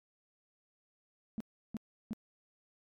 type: tone bursts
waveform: sine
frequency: 219.5 Hz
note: A3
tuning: 4 cents flat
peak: -33 dBFS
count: 3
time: 1.38-2.132 s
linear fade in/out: 0 ms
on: 24 ms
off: 340 ms
effects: tanh soft clip ceiling -30 dBFS + MP3 96 kbps